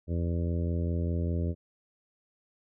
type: harmonic tone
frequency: 85 Hz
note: F2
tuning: 46 cents flat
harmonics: 1 / 2 / 3 / 4 / 5 / 6 / 7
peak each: -28 / -34 / -38 / -40 / -42 / -44 / -45 dBFS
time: 0.07-1.55 s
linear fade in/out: 50 ms
effects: none